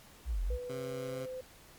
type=linear two-way sweep; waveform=sine; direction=down then up; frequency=66.6 to 40.75 to 66.6 Hz; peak=-30 dBFS; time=0.25-0.59 s; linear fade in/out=50 ms; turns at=0.43 s
type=tone with pitch glide; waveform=sine; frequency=493.9 to 513.1 Hz; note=B4 to C5; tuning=0 to -34 cents; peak=-38 dBFS; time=0.5-1.41 s; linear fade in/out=5 ms; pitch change=+66 cents; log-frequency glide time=0.95-1.23 s
type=tone; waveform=15% pulse; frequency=133.1 Hz; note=C3; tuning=30 cents sharp; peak=-34 dBFS; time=0.69-1.26 s; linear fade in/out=10 ms
effects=pink hiss -57 dBFS RMS until 1.78 s + MP3 96 kbps